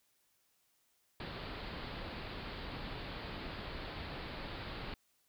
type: low-pass noise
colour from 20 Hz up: pink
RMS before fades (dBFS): -44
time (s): 1.2-4.94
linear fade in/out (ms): 2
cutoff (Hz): 4700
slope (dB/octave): 96
effects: white hiss -75 dBFS RMS until 5.28 s